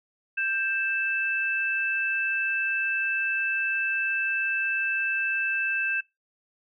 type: tone pair together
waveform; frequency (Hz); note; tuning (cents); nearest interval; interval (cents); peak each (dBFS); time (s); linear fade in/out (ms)
sine; 1576.4 / 2637; G6 / E7; +9 / 0; major sixth; 891; -27; 0.37-6.01; 10
effects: noise-tail reverb RT60 0.2 s tail -22 dB re dry